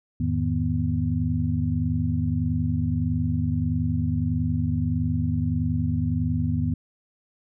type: tone cluster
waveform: sine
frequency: 84 / 105.6 / 155.6 / 246.2 Hz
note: E2 / G#2 / D#3 / B3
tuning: +33 / +29 / 0 / -5 cents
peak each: -27 dBFS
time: 0.2-6.74 s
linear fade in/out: 5 ms
effects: none